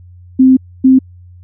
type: tone pair in turn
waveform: sine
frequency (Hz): 260.2 / 261.4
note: C4 / C4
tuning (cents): -9 / -1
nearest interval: unison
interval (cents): 8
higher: second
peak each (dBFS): -3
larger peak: neither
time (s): 0.39-0.57 / 0.84-0.99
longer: first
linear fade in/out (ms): 10
effects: added 89 Hz sine -35 dBFS peak until 1.43 s